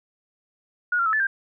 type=tone with pitch steps; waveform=sine; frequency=1447 / 1378 / 1299 / 1742 / 1588 Hz; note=F#6 / F6 / E6 / A6 / G6; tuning=-39 / -24 / -26 / -18 / +22 cents; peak=-19 dBFS; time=0.92-1.27 s; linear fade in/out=5 ms; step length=70 ms; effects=none